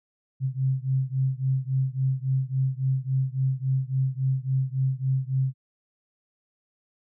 sine beating tone pair, 130.81 / 134.41 Hz, C3 / C3, 0 / +47 cents, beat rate 3.6 Hz, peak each -25 / -26 dBFS, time 0.4-5.54 s, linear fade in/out 50 ms, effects none

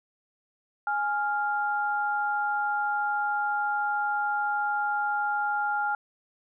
sine tone pair together, 830.6 / 1396.9 Hz, G#5 / F6, 0 / 0 cents, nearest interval major sixth, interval 900 cents, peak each -27 / -28 dBFS, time 0.87-5.95 s, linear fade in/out 2 ms, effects none

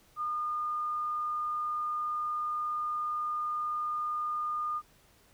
sine tone, 1217 Hz, D#6, 39 cents flat, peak -30 dBFS, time 0.16-4.82 s, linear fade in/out 50 ms, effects pink hiss -63 dBFS RMS until 5.33 s

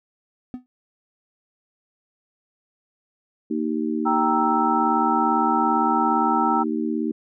triangle tone with exponential decay, 251 Hz, B3, 28 cents sharp, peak -23 dBFS, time 0.54-0.66 s, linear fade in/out 0 ms, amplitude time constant 24 ms
harmonic tone, 77.6 Hz, D#2, 4 cents flat, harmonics 3 / 4 / 5, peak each -25 / -25 / -30 dBFS, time 3.5-7.12 s, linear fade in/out 10 ms
sine chord, E diminished, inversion first, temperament equal, 784 / 932.3 / 1318.5 Hz, G5 / Bb5 / E6, 0 / 0 / 0 cents, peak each -23 dBFS, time 4.05-6.64 s, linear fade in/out 20 ms
effects none

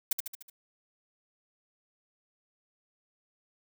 blue noise with echo, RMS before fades -26 dBFS, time 0.11-0.13 s, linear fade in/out 5 ms, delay 74 ms, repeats 5, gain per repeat -5 dB, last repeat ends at 0.5 s, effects none

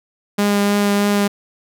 sawtooth tone with vibrato, 203.5 Hz, G#3, 35 cents flat, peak -10 dBFS, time 0.38-1.28 s, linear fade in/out 10 ms, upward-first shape triangle, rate 3.2 Hz, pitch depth 12 cents each way, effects none

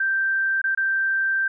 sine tone with dropouts, 1568 Hz, G6, in tune, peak -19 dBFS, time 0-1.48 s, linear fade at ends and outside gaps 5 ms, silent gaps 0.617-0.64 / 0.75-0.774 s, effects none

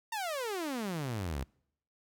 sawtooth exponential sweep, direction down, 932.3 to 61.3 Hz, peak -30 dBFS, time 0.12-1.44 s, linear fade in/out 5 ms, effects noise-tail reverb RT60 0.7 s tail -26 dB re dry

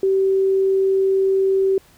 sine tone, 385.4 Hz, G4, 29 cents flat, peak -14 dBFS, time 0.03-1.78 s, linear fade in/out 2 ms, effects pink hiss -52 dBFS RMS until 1.97 s

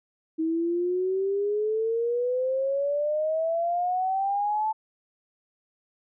sine exponential sweep, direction up, 317.6 to 880 Hz, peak -23 dBFS, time 0.38-4.73 s, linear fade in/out 20 ms, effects none

